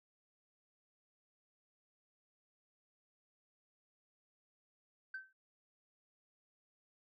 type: tone with exponential decay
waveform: sine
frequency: 1544 Hz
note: G6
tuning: 27 cents flat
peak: -37 dBFS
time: 5.14-5.33 s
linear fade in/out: 5 ms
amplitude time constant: 41 ms
effects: tanh soft clip ceiling -38 dBFS